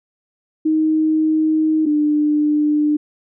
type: tone pair in turn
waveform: sine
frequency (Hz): 313.2 / 299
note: D#4 / D4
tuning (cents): +11 / +31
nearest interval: minor second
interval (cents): 80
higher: first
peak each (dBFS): -13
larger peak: neither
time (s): 0.65-1.86 / 1.86-2.97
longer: first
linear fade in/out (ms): 10
effects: none